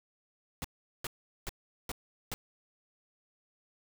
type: noise bursts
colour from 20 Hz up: pink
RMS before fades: -37 dBFS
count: 5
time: 0.62-2.34 s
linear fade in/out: 0 ms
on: 24 ms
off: 400 ms
effects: none